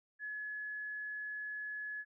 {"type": "tone", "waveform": "sine", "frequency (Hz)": 1700, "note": "G#6", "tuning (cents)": 40, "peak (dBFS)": -39, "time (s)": [0.19, 2.05], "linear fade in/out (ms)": 50, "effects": []}